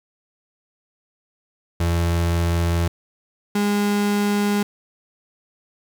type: tone pair in turn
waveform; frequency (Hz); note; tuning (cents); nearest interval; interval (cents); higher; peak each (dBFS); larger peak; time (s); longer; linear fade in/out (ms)
35% pulse; 85 / 204.9; F2 / G#3; -46 / -23; octave + minor third; 1523; second; -16; neither; 1.8-2.88 / 3.55-4.63; neither; 5
effects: 9-bit